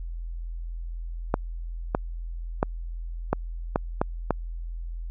clicks, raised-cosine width 1 ms, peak -7 dBFS, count 7, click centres 1.341 / 1.949 / 2.629 / 3.33 / 3.759 / 4.015 / 4.307 s, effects added 42 Hz sine -31 dBFS peak until 5.1 s

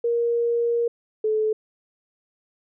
sine tone pair in turn, 470.3 / 432.9 Hz, A#4 / A4, +15 / -28 cents, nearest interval minor second, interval 143 cents, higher first, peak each -19 dBFS, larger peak neither, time 0.04-0.88 / 1.24-1.53 s, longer first, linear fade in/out 5 ms, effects none

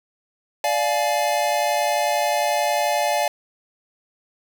square chord, D diminished, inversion none, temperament equal with one note detuned, 587.3 / 698.5 / 846.1 Hz, D5 / F5 / Ab5, 0 / 0 / +32 cents, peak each -24 dBFS, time 0.64-3.28 s, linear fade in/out 2 ms, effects 8-bit

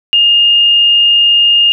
sine tone, 2831 Hz, F7, 23 cents sharp, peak -5 dBFS, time 0.13-1.72 s, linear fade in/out 0 ms, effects none

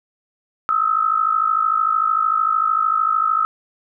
sine tone pair together, 1265.2 / 1318.5 Hz, D#6 / E6, +29 / 0 cents, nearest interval minor second, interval 71 cents, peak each -18 dBFS, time 0.69-3.45 s, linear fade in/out 0 ms, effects none

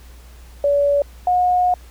sine tone pair in turn, 571 / 722.5 Hz, D5 / F#5, -49 / -41 cents, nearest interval major third, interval 408 cents, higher second, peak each -13 dBFS, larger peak neither, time 0.64-1.02 / 1.27-1.74 s, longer second, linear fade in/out 2 ms, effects added 60 Hz sine -39 dBFS peak until 1.9 s + pink hiss -49 dBFS RMS until 1.9 s

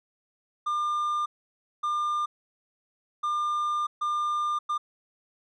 triangle tone bursts at uneven times, 1200 Hz, D6, 37 cents sharp, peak -23 dBFS, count 5, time 0.66-1.26 / 1.83-2.26 / 3.23-3.87 / 4.01-4.59 / 4.69-4.78 s, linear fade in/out 10 ms, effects resampled to 22050 Hz

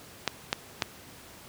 clicks, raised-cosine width 0.2 ms, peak -7 dBFS, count 3, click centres 0.277 / 0.529 / 0.822 s, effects pink hiss -49 dBFS RMS until 1.48 s + high-pass 80 Hz 12 dB/octave

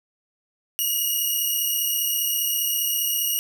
5% pulse tone pair together, 2865 / 2900 Hz, F7 / F#7, +44 / -35 cents, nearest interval unison, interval 21 cents, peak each -16 dBFS, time 0.79-3.39 s, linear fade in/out 0 ms, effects none

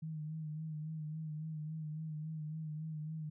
sine tone with vibrato, 155.56 Hz, D#3, in tune, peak -39 dBFS, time 0.02-3.3 s, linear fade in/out 10 ms, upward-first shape sine, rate 3.6 Hz, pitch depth 42 cents each way, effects none

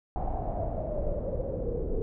brown noise with low-pass filter sweep, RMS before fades -31 dBFS, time 0.16-2.02 s, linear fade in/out 0 ms, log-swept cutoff 780 to 440 Hz, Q 9.9, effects none

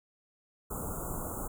pink band-stop noise, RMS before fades -37 dBFS, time 0.7-1.48 s, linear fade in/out 10 ms, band 1400 to 6900 Hz, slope 96 dB/octave, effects none

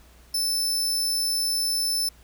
sawtooth tone, 5280 Hz, E8, 2 cents sharp, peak -20 dBFS, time 0.34-2.09 s, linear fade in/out 5 ms, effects added 60 Hz sine -52 dBFS peak until 2.23 s + pink hiss -56 dBFS RMS until 2.23 s

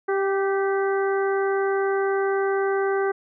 harmonic tone with a mistuned harmonic, 392 Hz, G4, in tune, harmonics 1 / 2 / 3 / 4 / 5, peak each -21 / -29 / -32 / -31 / -37 dBFS, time 0.08-3.12 s, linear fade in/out 10 ms, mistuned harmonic 4, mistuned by -26 cents, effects none

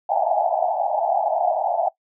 pink band-pass noise, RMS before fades -21 dBFS, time 0.09-1.89 s, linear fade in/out 10 ms, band 630 to 850 Hz, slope 96 dB/octave, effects noise-tail reverb RT60 0.1 s tail -20 dB re dry

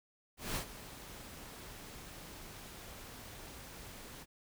pink noise with ADSR envelope, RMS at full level -36 dBFS, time 0.37-4.26 s, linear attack 190 ms, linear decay 89 ms, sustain -14 dB, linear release 42 ms, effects none

